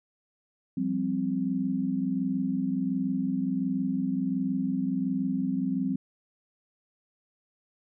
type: chord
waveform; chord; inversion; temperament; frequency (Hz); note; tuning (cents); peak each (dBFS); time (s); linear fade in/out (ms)
sine; F suspended second; none; equal; 174.61 / 196 / 261.6; F3 / G3 / C4; 0 / 0 / 0; -33 / -30 / -28; 0.77-5.96; 5
effects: none